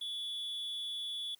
triangle tone with amplitude modulation, 3420 Hz, A7, 50 cents flat, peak -33 dBFS, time 0.01-1.35 s, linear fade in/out 5 ms, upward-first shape sine, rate 260 Hz, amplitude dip 50%, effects white hiss -68 dBFS RMS until 1.39 s + high-pass 100 Hz 12 dB/octave

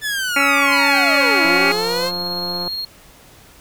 sawtooth linear two-way sweep, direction down then up, 1760 to 320 to 538 Hz, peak -16 dBFS, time 0.01-2.12 s, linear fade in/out 50 ms, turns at 1.43 s
harmonic tone, 280 Hz, C#4, 18 cents sharp, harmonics 1 / 2 / 3 / 4 / 5 / 6 / 7 / 8 / 9 / 10, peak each -23 / -25 / -25 / -27 / -20 / -31 / -22 / -19 / -21 / -30 dBFS, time 0.36-1.72 s, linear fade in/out 5 ms
triangle tone with tremolo, 4263 Hz, C8, 32 cents sharp, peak -20 dBFS, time 0.72-2.85 s, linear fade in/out 5 ms, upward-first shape triangle, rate 17 Hz, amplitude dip 30%
click train, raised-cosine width 1 ms, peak -16 dBFS, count 217, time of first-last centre 1.45-2.677 s, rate 176 Hz
effects pink hiss -46 dBFS RMS until 3.6 s

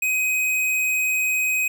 square tone, 2517 Hz, D#7, 19 cents sharp, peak -20 dBFS, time 0.02-1.68 s, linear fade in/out 5 ms, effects none

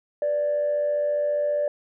sine tone pair together, 492.5 / 587.3 Hz, B4 / D5, -5 / 0 cents, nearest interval minor third, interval 305 cents, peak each -32 / -20 dBFS, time 0.22-1.68 s, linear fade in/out 2 ms, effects tanh soft clip ceiling -17 dBFS

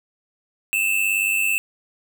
square tone pair together, 2602 / 2700 Hz, E7 / E7, -23 / +41 cents, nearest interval minor second, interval 64 cents, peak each -22 dBFS, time 0.73-1.58 s, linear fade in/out 0 ms, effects none

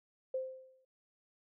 sine tone with exponential decay, 521 Hz, C5, 7 cents flat, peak -31 dBFS, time 0.34-0.85 s, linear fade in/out 5 ms, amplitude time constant 110 ms, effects none

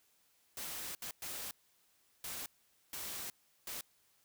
white noise bursts at uneven times, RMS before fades -43 dBFS, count 6, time 0.57-0.95 / 1.02-1.11 / 1.22-1.51 / 2.24-2.46 / 2.93-3.3 / 3.67-3.81 s, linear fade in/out 2 ms, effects white hiss -72 dBFS RMS until 4.24 s

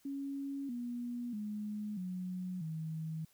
sine tone with pitch steps, 277.2 / 241.3 / 210.1 / 182.88 / 159.21 Hz, C#4 / B3 / G#3 / F#3 / D#3, 0 / -40 / +20 / -20 / +40 cents, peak -37 dBFS, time 0.05-3.25 s, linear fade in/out 5 ms, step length 640 ms, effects white hiss -69 dBFS RMS until 3.33 s

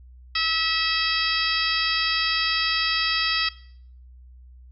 harmonic tone with a mistuned harmonic, 648 Hz, E5, 30 cents flat, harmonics 2 / 3 / 4 / 5 / 6 / 7 / 8, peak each -29 / -29 / -29 / -29 / -29 / -29 / -29 dBFS, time 0.35-3.49 s, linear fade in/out 5 ms, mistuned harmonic 7, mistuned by +52 cents, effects noise-tail reverb RT60 0.6 s tail -19 dB re dry + added 62 Hz sine -44 dBFS peak until 4.71 s

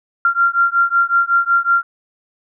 sine beating tone pair, 1380 / 1385.4 Hz, F6 / F6, -21 / -14 cents, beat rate 5.4 Hz, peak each -15 dBFS, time 0.25-1.83 s, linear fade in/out 2 ms, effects none

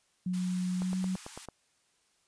sine tone with pitch glide, 182.1 to 186.25 Hz, F#3 to F#3, -27 to +12 cents, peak -29 dBFS, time 0.26-1.16 s, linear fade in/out 5 ms, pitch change +39 cents, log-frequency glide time 0.77-0.96 s
white high-pass noise, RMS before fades -47 dBFS, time 0.33-1.46 s, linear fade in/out 10 ms, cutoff 800 Hz, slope 96 dB/octave
click train, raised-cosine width 1 ms, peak -27 dBFS, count 7, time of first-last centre 0.82-1.487 s, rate 9 Hz
effects white hiss -71 dBFS RMS until 2.27 s + resampled to 22050 Hz

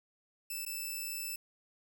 5% pulse tone with dropouts, 2637 Hz, E7, in tune, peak -28 dBFS, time 0.5-1.36 s, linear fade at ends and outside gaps 5 ms, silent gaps 0.652-0.662 s, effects none

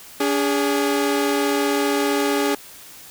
sawtooth tone pair together, 285.8 / 411.1 Hz, D4 / G#4, -47 / -18 cents, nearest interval tritone, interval 629 cents, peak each -17 dBFS, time 0.2-2.55 s, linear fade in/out 5 ms, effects white hiss -42 dBFS RMS until 3.1 s

